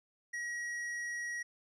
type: tone with hard clipping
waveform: sine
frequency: 1906 Hz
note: A#6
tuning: 38 cents sharp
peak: -38 dBFS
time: 0.33-1.43 s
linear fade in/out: 10 ms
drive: 8 dB
effects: resampled to 32000 Hz